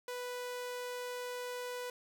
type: tone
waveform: sawtooth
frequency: 493.9 Hz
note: B4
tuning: in tune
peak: -35 dBFS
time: 0.08-1.9 s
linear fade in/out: 2 ms
effects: none